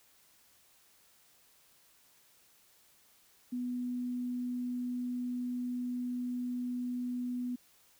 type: tone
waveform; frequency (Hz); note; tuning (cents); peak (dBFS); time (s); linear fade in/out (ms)
sine; 246.9; B3; 0; -33; 3.52-7.56; 10
effects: white hiss -65 dBFS RMS until 7.99 s